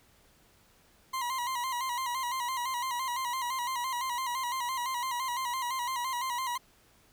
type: tone with vibrato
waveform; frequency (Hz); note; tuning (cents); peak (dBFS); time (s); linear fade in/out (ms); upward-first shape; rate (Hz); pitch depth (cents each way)
40% pulse; 1006; B5; +32; -30; 1.13-6.58; 10; square; 5.9; 72
effects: pink hiss -63 dBFS RMS until 7.12 s